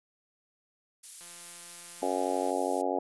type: noise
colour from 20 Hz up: violet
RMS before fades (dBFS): -40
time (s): 1.03-2.82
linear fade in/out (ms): 10
type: click train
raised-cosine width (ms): 0.2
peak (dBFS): -35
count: 225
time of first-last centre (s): 1.21-2.505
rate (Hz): 173
type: harmonic tone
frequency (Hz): 92.3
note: F#2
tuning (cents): -4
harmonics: 3 / 4 / 5 / 6 / 7 / 8 / 9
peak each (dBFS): -35 / -35 / -35 / -35 / -35 / -35 / -35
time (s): 2.02-2.99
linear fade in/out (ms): 5
effects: resampled to 24000 Hz